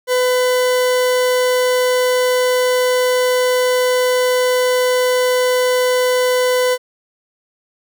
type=tone; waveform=40% pulse; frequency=502 Hz; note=B4; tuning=28 cents sharp; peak=-12 dBFS; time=0.07-6.78 s; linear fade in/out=50 ms; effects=none